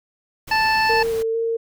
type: noise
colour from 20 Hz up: pink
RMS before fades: -36 dBFS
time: 0.47-1.23 s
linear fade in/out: 10 ms
type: harmonic tone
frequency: 880 Hz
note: A5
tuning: in tune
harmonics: 1 / 2 / 3 / 5 / 6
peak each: -18 / -21 / -24 / -27 / -32 dBFS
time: 0.51-1.03 s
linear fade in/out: 5 ms
type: tone with vibrato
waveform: sine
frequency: 453.8 Hz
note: A#4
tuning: 47 cents flat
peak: -19 dBFS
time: 0.89-1.57 s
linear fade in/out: 10 ms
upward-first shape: square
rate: 2.2 Hz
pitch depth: 13 cents each way
effects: none